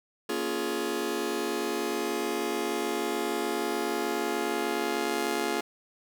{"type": "chord", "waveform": "sawtooth", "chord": "Bb minor seventh", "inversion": "none", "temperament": "just", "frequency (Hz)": [233.1, 279.7, 349.6, 419.5], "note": ["Bb3", "Db4", "F4", "Ab4"], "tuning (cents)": [0, 16, 2, 17], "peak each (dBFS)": [-33, -32, -28, -28], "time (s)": [0.29, 5.61], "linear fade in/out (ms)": 5, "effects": []}